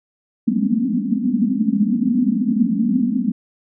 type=band-pass noise; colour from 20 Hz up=pink; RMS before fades=-18 dBFS; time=0.47-3.32 s; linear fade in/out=10 ms; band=190 to 270 Hz; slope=96 dB/octave; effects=none